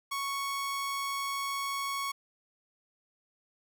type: tone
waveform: sawtooth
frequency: 1108.7 Hz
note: C#6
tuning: in tune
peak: -28 dBFS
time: 0.11-2.12 s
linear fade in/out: 10 ms
effects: none